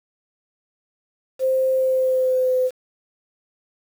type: tone with pitch glide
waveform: sine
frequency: 523.3 to 509.9 Hz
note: C5 to C5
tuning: 0 to -45 cents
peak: -16 dBFS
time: 1.39-2.71 s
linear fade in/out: 50 ms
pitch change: -45 cents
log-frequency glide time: 1.74-2.55 s
effects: 7-bit